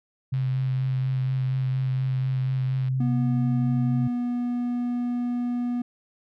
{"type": "tone with vibrato", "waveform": "sine", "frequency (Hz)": 130.81, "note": "C3", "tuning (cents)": 0, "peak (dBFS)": -22, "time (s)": [0.32, 4.08], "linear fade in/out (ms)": 10, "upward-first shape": "sine", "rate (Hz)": 4.2, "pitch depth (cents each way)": 14}
{"type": "click train", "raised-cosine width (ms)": 0.3, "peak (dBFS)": -31, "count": 268, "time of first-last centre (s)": [0.34, 2.883], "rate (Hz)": 105}
{"type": "tone", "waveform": "triangle", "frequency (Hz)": 243.1, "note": "B3", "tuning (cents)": -27, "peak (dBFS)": -22, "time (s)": [3, 5.82], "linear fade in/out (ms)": 5}
{"effects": []}